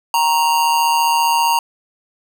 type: tone with amplitude modulation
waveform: square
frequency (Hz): 932.3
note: A#5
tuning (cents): 0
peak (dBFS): -11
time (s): 0.14-1.59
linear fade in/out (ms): 2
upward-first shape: sine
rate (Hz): 155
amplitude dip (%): 55
effects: none